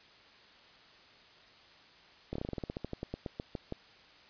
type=slowing click train; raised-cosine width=2 ms; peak=-23 dBFS; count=19; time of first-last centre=2.33-3.724 s; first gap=25 ms; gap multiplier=1.12; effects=white hiss -58 dBFS RMS until 4.29 s + resampled to 11025 Hz